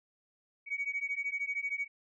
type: beating tone pair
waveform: sine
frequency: 2246 / 2259 Hz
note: C#7 / C#7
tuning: +22 / +32 cents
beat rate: 13 Hz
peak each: -35 / -35 dBFS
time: 0.66-1.88 s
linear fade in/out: 50 ms
effects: tanh soft clip ceiling -25 dBFS